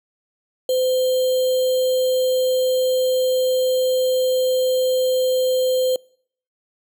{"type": "tone with sample-and-hold", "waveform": "sine", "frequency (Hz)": 512, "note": "C5", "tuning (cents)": -38, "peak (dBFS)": -16, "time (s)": [0.69, 5.96], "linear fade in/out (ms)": 2, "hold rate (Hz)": 3675, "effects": ["noise-tail reverb RT60 0.6 s tail -26 dB re dry"]}